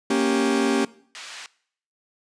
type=chord; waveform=40% pulse; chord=G diminished; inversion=first; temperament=equal; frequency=233.1 / 277.2 / 392 Hz; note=Bb3 / Db4 / G4; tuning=0 / 0 / 0 cents; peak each=-23 / -22 / -23 dBFS; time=0.1-0.85 s; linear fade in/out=5 ms
type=band-pass noise; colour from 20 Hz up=pink; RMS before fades=-39 dBFS; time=1.15-1.46 s; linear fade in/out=0 ms; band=1500 to 6400 Hz; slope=12 dB/octave
effects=noise-tail reverb RT60 0.6 s tail -21 dB re dry + resampled to 22050 Hz